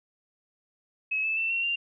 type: tone with pitch steps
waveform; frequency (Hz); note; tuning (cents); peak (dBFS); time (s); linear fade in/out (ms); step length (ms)
sine; 2571 / 2622 / 2674 / 2727 / 2781; E7 / E7 / E7 / F7 / F7; -44 / -10 / +24 / -42 / -8; -25; 1.11-1.76; 10; 130
effects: none